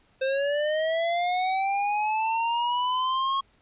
square linear sweep, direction up, 523.3 to 1094 Hz, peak -24 dBFS, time 0.21-3.41 s, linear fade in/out 10 ms, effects pink hiss -63 dBFS RMS until 3.61 s + resampled to 8000 Hz

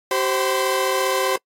sawtooth tone cluster, 383.2 / 526 / 1017 Hz, G4 / C5 / C6, -39 / +9 / -50 cents, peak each -19 / -18 / -21 dBFS, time 0.11-1.36 s, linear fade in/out 2 ms, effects noise-tail reverb RT60 0.1 s tail -25 dB re dry + AAC 48 kbps

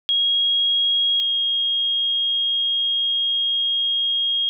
sine tone pair in turn, 3284 / 3258 Hz, G#7 / G#7, -20 / -34 cents, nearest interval unison, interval 14 cents, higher first, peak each -16 / -18 dBFS, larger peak first, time 0.09-1.2 / 1.2-4.49 s, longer second, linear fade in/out 0 ms, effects none

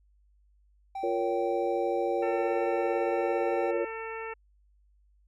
triangle tone, 778 Hz, G5, 13 cents flat, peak -31 dBFS, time 0.95-3.71 s, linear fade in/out 5 ms
sine chord, Bb minor, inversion second, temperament just, 349.6 / 466.2 / 559.4 Hz, F4 / Bb4 / Db5, +2 / 0 / +16 cents, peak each -31 dBFS, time 1.03-3.85 s, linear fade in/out 5 ms
harmonic tone, 448.5 Hz, A4, 33 cents sharp, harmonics 1 / 2 / 3 / 4 / 5 / 6, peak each -38 / -41 / -43 / -44 / -45 / -46 dBFS, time 2.22-4.34 s, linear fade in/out 10 ms
effects added 50 Hz sine -61 dBFS peak until 5.27 s

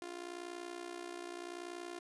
sawtooth tone with amplitude modulation, 349.2 Hz, F4, in tune, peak -36 dBFS, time 0.02-1.99 s, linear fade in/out 0 ms, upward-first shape sine, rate 60.8 Hz, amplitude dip 80%, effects resampled to 24000 Hz + 11-bit

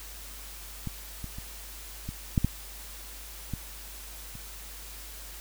clicks, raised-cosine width 5 ms, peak -20 / -25 / -28 / -22 / -10 / -11 / -19 / -30 dBFS, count 8, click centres 0.873 / 1.243 / 1.385 / 2.09 / 2.378 / 2.446 / 3.537 / 4.354 s, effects added 50 Hz sine -45 dBFS peak until 5.4 s + white hiss -45 dBFS RMS until 5.4 s

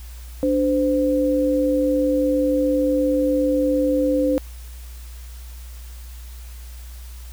sine tone pair together, 292.2 / 515 Hz, D4 / C5, -9 / -28 cents, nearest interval minor seventh, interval 981 cents, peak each -19 dBFS, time 0.43-4.38 s, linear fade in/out 0 ms, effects added 60 Hz sine -34 dBFS peak until 7.32 s + white hiss -47 dBFS RMS until 7.32 s

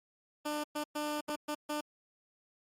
15% pulse tone bursts at uneven times, 298.6 Hz, D4, 29 cents sharp, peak -27 dBFS, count 6, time 0.45-0.64 / 0.75-0.84 / 0.95-1.21 / 1.28-1.36 / 1.48-1.55 / 1.69-1.81 s, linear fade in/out 10 ms, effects MP3 64 kbps

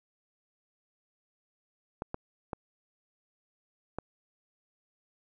clicks, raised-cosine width 1 ms, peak -20 dBFS, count 4, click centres 2.021 / 2.144 / 2.532 / 3.986 s, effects none

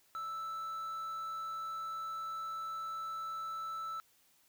triangle tone with quantisation, 1318.5 Hz, E6, in tune, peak -36 dBFS, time 0.15-4 s, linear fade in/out 0 ms, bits 10, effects white hiss -69 dBFS RMS until 4.48 s

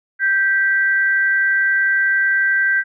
sine tone pair together, 1567.8 / 1956 Hz, G6 / B6, 0 / -17 cents, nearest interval major third, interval 383 cents, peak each -14 / -21 dBFS, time 0.19-2.84 s, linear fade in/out 50 ms, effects none

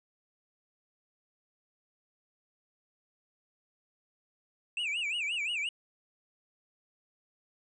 triangle tone with vibrato, 2583 Hz, E7, 36 cents flat, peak -29 dBFS, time 4.77-5.69 s, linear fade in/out 2 ms, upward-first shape sine, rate 5.7 Hz, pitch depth 220 cents each way, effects resampled to 22050 Hz

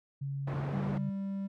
sine tone with pitch glide, 138.59 to 141.67 Hz, C#3 to C#3, 0 to +38 cents, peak -33 dBFS, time 0.21-1.1 s, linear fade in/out 10 ms, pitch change +38 cents, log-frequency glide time 0.47-0.76 s
pink band-pass noise, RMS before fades -40 dBFS, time 0.47-0.98 s, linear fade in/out 5 ms, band 110 to 1200 Hz, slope 12 dB/octave
triangle tone, 196 Hz, G3, in tune, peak -31 dBFS, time 0.72-1.48 s, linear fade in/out 20 ms
effects none

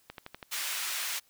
click train, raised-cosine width 0.3 ms, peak -25 dBFS, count 5, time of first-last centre 0.1-0.428 s, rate 12.2 Hz
pink high-pass noise, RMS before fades -34 dBFS, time 0.51-1.2 s, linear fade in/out 20 ms, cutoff 1700 Hz, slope 12 dB/octave
effects white hiss -66 dBFS RMS until 1.29 s

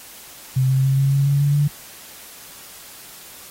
sine tone with pitch steps, 130.9 / 132.88 / 134.89 / 136.93 / 139 / 141.11 / 143.24 / 145.41 Hz, C3 / C3 / C#3 / C#3 / C#3 / C#3 / D3 / D3, +1 / +27 / -47 / -21 / +5 / +31 / -43 / -17 cents, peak -14 dBFS, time 0.56-1.68 s, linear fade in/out 10 ms, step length 140 ms, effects white hiss -41 dBFS RMS until 3.5 s + AAC 48 kbps

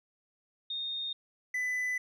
sine / triangle tone pair in turn, 3681 / 1999 Hz, A#7 / B6, -23 / +20 cents, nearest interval major seventh, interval 1057 cents, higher first, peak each -33 / -28 dBFS, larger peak second, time 0.7-1.13 / 1.54-1.98 s, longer second, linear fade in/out 5 ms, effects none

